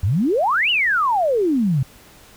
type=exponential two-way sweep; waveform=sine; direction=up then down; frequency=82.41 to 3017 to 123.7 Hz; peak=-15 dBFS; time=0.03-1.83 s; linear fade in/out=5 ms; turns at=0.7 s; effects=pink hiss -47 dBFS RMS until 2.36 s